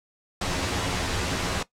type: noise with comb filter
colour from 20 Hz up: pink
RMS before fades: -27 dBFS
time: 0.41-1.63 s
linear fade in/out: 5 ms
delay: 11 ms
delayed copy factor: +0.6
effects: noise-tail reverb RT60 0.1 s tail -17 dB re dry + low-pass 7000 Hz 12 dB/octave